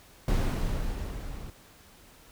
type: noise with level ramp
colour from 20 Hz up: brown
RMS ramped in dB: -24 to -40 dBFS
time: 0.28-1.5 s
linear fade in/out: 2 ms
effects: pink hiss -55 dBFS RMS until 2.31 s